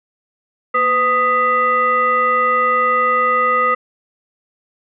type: tone with frequency modulation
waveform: sine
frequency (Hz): 1244.5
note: D#6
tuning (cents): 0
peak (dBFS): -12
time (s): 0.74-3.75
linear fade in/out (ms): 10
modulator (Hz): 740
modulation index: 0.83
effects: none